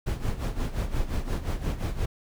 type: noise with tremolo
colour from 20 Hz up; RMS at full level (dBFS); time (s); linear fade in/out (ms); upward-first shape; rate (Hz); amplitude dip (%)
brown; -25; 0.06-2.06; 10; sine; 5.7; 75
effects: none